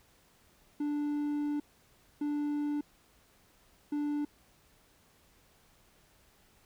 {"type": "tone bursts at uneven times", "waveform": "triangle", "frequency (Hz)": 293.5, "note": "D4", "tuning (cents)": -1, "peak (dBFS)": -28, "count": 3, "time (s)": [[0.8, 1.6], [2.21, 2.81], [3.92, 4.25]], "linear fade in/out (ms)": 5, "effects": ["pink hiss -65 dBFS RMS until 6.65 s"]}